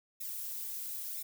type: noise with flanger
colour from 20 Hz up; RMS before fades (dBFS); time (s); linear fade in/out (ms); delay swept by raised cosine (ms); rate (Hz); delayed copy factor
violet; -40; 0.2-1.23; 10; 0.65 to 4.85; 1; -0.9
effects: none